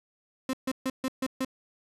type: tone bursts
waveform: 35% pulse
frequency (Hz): 261.6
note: C4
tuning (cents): 0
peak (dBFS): -25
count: 6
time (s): 0.49-1.448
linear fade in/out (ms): 2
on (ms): 43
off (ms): 140
effects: resampled to 32000 Hz

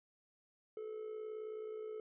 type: tone with amplitude modulation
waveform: triangle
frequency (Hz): 433.2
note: A4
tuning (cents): -27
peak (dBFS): -37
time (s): 0.77-2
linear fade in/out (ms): 2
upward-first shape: sine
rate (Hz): 58.9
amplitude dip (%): 60
effects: tanh soft clip ceiling -33 dBFS + resampled to 8000 Hz

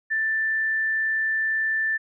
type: tone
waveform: sine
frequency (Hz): 1769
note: A6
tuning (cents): +9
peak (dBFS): -21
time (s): 0.1-1.98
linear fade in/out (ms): 20
effects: none

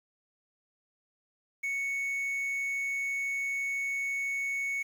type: tone with quantisation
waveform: triangle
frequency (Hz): 2217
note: C#7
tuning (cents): 0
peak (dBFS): -28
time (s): 1.63-4.83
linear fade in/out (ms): 10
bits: 9
effects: none

